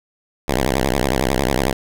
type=tone with vibrato; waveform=5% pulse; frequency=65.41 Hz; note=C2; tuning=in tune; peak=-5 dBFS; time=0.48-1.73 s; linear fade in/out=5 ms; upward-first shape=sine; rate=11 Hz; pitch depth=210 cents each way; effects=none